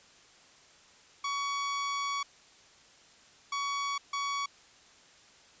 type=tone bursts at uneven times; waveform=sawtooth; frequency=1125 Hz; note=C#6; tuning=25 cents sharp; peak=-27 dBFS; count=3; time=1.24-2.23 / 3.52-3.98 / 4.13-4.46 s; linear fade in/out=5 ms; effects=white hiss -58 dBFS RMS until 5.6 s + resampled to 16000 Hz